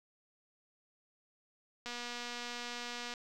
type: click train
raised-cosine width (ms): 0.2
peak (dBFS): -25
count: 309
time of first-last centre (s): 1.86-3.138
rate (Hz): 241
effects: none